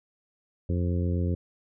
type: harmonic tone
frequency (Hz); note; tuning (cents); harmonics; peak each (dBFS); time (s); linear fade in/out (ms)
87.8; F2; +10; 1 / 2 / 3 / 4 / 5 / 6; -25 / -31 / -35 / -37 / -39 / -41; 0.69-1.35; 5
effects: none